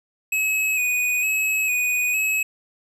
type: tone with vibrato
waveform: square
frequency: 2524 Hz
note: D#7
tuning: 24 cents sharp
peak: -20 dBFS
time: 0.32-2.43 s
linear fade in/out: 5 ms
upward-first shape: square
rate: 1.1 Hz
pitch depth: 31 cents each way
effects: none